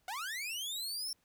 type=linear sweep; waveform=sawtooth; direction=up; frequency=698.5 to 5490 Hz; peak=-34 dBFS; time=0.08-1.13 s; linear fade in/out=2 ms; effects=pink hiss -74 dBFS RMS until 1.24 s